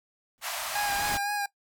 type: noise with exponential growth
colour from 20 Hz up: pink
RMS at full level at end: -32 dBFS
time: 0.38-1.17 s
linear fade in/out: 0 ms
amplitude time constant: 170 ms
type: band-pass noise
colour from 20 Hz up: pink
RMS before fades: -34 dBFS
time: 0.41-1.19 s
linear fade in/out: 50 ms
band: 600 to 16000 Hz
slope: 96 dB/octave
type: tone with vibrato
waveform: 25% pulse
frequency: 816 Hz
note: G#5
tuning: 31 cents flat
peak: -24 dBFS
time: 0.75-1.46 s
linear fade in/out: 5 ms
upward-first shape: sine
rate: 3.9 Hz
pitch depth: 27 cents each way
effects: noise-tail reverb RT60 0.1 s tail -19 dB re dry